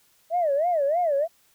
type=tone with vibrato; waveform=sine; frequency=629 Hz; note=D#5; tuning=19 cents sharp; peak=-19 dBFS; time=0.3-1.28 s; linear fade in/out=50 ms; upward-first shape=sine; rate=3.2 Hz; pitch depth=230 cents each way; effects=tanh soft clip ceiling -15 dBFS + white hiss -62 dBFS RMS until 1.54 s